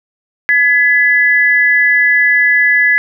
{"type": "tone pair together", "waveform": "sine", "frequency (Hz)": [1697.6, 2000], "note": ["G#6", "B6"], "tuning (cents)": [38, 21], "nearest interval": "minor third", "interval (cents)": 283, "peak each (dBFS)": -10, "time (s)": [0.49, 2.98], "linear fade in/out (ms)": 0, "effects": []}